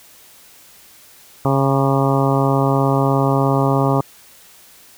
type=harmonic tone with a mistuned harmonic; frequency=136.7 Hz; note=C#3; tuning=24 cents flat; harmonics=1 / 2 / 3 / 4 / 5 / 6 / 7 / 8 / 9; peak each=-17 / -20 / -22 / -23 / -24 / -25 / -25 / -26 / -27 dBFS; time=1.45-4.01 s; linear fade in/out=2 ms; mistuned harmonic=9; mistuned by=-38 cents; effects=white hiss -46 dBFS RMS until 4.97 s